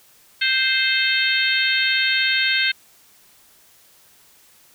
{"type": "harmonic tone with a mistuned harmonic", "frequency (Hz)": 523.3, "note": "C5", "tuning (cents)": 0, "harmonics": [3, 4, 5, 6, 7, 8], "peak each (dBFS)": [-22, -23, -24, -25, -25, -26], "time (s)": [0.41, 2.72], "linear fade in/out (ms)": 10, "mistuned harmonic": 8, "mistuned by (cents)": 46, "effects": ["white hiss -53 dBFS RMS until 4.74 s"]}